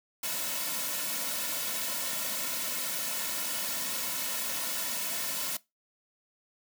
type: noise with comb filter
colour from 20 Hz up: white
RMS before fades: -33 dBFS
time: 0.23-5.57 s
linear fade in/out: 5 ms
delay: 2.5 ms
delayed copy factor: -0.75
effects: noise-tail reverb RT60 0.2 s tail -20 dB re dry + high-pass 200 Hz 12 dB/octave